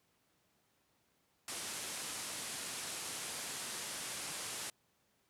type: low-pass noise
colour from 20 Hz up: white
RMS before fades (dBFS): -43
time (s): 1.48-4.7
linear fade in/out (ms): 2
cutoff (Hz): 11000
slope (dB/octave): 48
effects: pink hiss -75 dBFS RMS until 5.29 s + high-pass 100 Hz 12 dB/octave